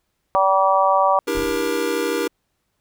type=harmonic tone; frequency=192.2 Hz; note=G3; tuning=34 cents flat; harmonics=3 / 4 / 5 / 6; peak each=-19 / -19 / -19 / -19 dBFS; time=0.35-1.19 s; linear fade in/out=0 ms
type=chord; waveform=square; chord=E half-diminished seventh; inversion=third; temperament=just; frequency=296.7 / 329.6 / 395.6 / 474.7 Hz; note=D4 / E4 / G4 / Bb4; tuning=+18 / 0 / +16 / +31 cents; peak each=-28 / -28 / -26 / -24 dBFS; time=1.27-2.28 s; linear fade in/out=10 ms
type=noise with exponential decay; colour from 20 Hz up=brown; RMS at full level=-27 dBFS; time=1.35-1.91 s; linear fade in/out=2 ms; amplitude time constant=120 ms
effects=pink hiss -72 dBFS RMS until 2.8 s